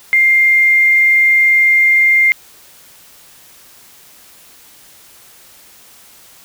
sine tone with quantisation, 2107 Hz, C7, 12 cents sharp, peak -7 dBFS, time 0.13-2.32 s, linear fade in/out 0 ms, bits 6, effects white hiss -43 dBFS RMS until 6.44 s

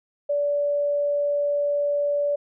sine tone, 578 Hz, D5, 28 cents flat, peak -20 dBFS, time 0.29-2.36 s, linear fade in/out 10 ms, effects none

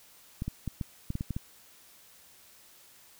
clicks, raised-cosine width 5 ms, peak -20 dBFS, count 9, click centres 0.421 / 0.48 / 0.677 / 0.812 / 1.104 / 1.154 / 1.209 / 1.307 / 1.365 s, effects white hiss -57 dBFS RMS until 3.19 s

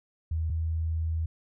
sine tone pair in turn, 80.4 / 80.91 Hz, E2 / E2, -43 / -32 cents, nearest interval unison, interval 11 cents, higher second, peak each -26 dBFS, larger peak neither, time 0.31-0.5 / 0.5-1.26 s, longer second, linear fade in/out 5 ms, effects none

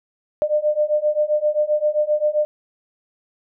sine beating tone pair, 598 / 605.6 Hz, D5 / D#5, +31 / -47 cents, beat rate 7.6 Hz, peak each -20 / -19 dBFS, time 0.42-2.45 s, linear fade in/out 0 ms, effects none

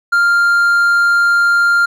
triangle tone, 1396.9 Hz, F6, in tune, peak -7 dBFS, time 0.12-1.86 s, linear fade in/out 10 ms, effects none

